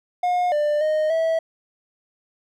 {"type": "tone with pitch steps", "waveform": "triangle", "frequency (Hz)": [717, 594, 618, 651], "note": ["F5", "D5", "D#5", "E5"], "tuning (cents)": [45, 20, -12, -22], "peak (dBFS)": -16, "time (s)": [0.23, 1.39], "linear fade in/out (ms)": 5, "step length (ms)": 290, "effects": []}